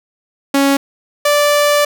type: tone pair in turn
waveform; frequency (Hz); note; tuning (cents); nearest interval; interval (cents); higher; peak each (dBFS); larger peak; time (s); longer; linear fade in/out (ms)
sawtooth; 277.1 / 585.3; C#4 / D5; -1 / -6; octave + minor second; 1295; second; -6; neither; 0.54-0.77 / 1.25-1.85; second; 5
effects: none